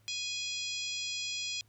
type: harmonic tone with a mistuned harmonic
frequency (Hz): 830.6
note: G#5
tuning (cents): 0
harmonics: 3 / 4 / 5 / 6 / 7 / 8 / 9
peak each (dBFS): -40 / -39 / -42 / -42 / -44 / -47 / -48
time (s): 0.08-1.61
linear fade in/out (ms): 0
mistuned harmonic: 8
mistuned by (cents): +66
effects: added 108 Hz sine -63 dBFS peak until 1.68 s + pink hiss -70 dBFS RMS until 1.68 s